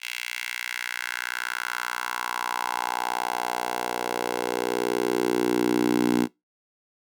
10% pulse tone with high-pass filter sweep, 60.6 Hz, B1, 32 cents flat, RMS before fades -27 dBFS, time 0-6.28 s, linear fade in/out 50 ms, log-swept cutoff 2500 to 260 Hz, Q 2.8, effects noise-tail reverb RT60 0.2 s tail -23 dB re dry

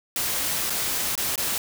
white noise with dropouts, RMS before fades -26 dBFS, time 0.16-1.58 s, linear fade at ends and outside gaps 1 ms, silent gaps 0.698-0.703 / 1.154-1.177 / 1.357-1.378 s, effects none

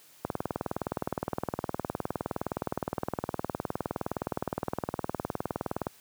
click train, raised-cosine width 1 ms, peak -15 dBFS, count 110, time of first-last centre 0.25-5.869 s, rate 19.4 Hz, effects white hiss -57 dBFS RMS until 6 s + high-pass 80 Hz 12 dB/octave

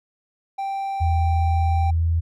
triangle tone, 784 Hz, G5, in tune, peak -22 dBFS, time 0.58-1.91 s, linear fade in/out 10 ms
sine tone with pitch glide, 82.1 to 82.86 Hz, E2 to E2, -6 to +9 cents, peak -17 dBFS, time 1-2.21 s, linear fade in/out 20 ms, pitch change +15 cents, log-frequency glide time 1.97-2.03 s
effects none

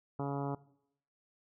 harmonic tone, 140.4 Hz, C#3, 22 cents sharp, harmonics 1 / 2 / 3 / 4 / 5 / 6 / 7 / 8 / 9 / 10, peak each -37 / -39 / -41 / -46 / -44 / -45 / -47 / -52 / -50 / -60 dBFS, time 0.19-0.55 s, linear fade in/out 5 ms, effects noise-tail reverb RT60 0.7 s tail -19 dB re dry

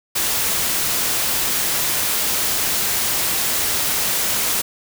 white noise, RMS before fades -20 dBFS, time 0.15-4.62 s, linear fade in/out 10 ms, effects none

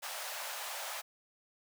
pink high-pass noise, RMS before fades -41 dBFS, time 0.02-1.02 s, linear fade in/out 20 ms, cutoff 570 Hz, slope 48 dB/octave, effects none

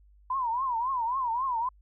sine tone with vibrato, 987.8 Hz, B5, in tune, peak -26 dBFS, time 0.3-1.69 s, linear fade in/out 5 ms, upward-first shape triangle, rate 3.7 Hz, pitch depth 190 cents each way, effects added 50 Hz sine -55 dBFS peak until 1.81 s

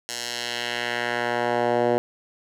10% pulse tone with band-pass filter sweep, 120.2 Hz, B2, 46 cents flat, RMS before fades -25 dBFS, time 0.09-1.98 s, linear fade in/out 0 ms, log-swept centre 6300 to 510 Hz, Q 1.1, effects none

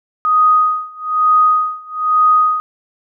sine tone with tremolo, 1247 Hz, D#6, 3 cents sharp, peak -7 dBFS, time 0.25-2.6 s, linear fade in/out 0 ms, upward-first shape sine, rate 1.1 Hz, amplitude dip 95%, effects none

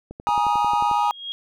click train, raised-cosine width 2 ms, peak -22 dBFS, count 10, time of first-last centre 0.11-0.914 s, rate 11.2 Hz
triangle chord, Ab suspended second, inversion none, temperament equal with one note detuned, 830.6 / 947.5 / 1244.5 Hz, Ab5 / Bb5 / Eb6, 0 / +28 / 0 cents, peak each -19 / -20 / -23 dBFS, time 0.27-1.11 s, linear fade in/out 0 ms
sine tone with exponential growth, 3270 Hz, G#7, 28 cents flat, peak -25 dBFS, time 0.86-1.32 s, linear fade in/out 0 ms, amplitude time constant 100 ms
effects none

